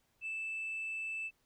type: tone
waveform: sine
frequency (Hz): 2637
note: E7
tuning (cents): 0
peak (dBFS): -35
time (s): 0.21-1.31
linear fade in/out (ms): 50
effects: tanh soft clip ceiling -34 dBFS + pink hiss -75 dBFS RMS until 1.45 s